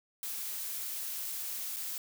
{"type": "noise with dropouts", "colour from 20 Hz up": "blue", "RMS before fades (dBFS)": -38, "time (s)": [0.23, 1.98], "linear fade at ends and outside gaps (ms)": 1, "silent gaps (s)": [1.762, 1.767], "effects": []}